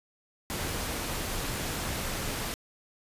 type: noise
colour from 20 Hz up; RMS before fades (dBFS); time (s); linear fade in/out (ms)
pink; -33; 0.5-2.54; 0
effects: resampled to 32000 Hz